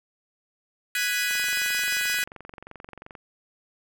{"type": "chord", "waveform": "sawtooth", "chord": "G# minor seventh", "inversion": "third", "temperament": "equal", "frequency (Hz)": [1480, 1661.2, 1975.5, 2489], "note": ["F#6", "G#6", "B6", "D#7"], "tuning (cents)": [0, 0, 0, 0], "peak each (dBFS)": -26, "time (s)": [0.95, 2.24], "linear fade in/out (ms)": 2}
{"type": "click train", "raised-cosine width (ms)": 0.5, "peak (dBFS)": -26, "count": 43, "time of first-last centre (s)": [1.31, 3.152], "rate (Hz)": 22.8}
{"effects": []}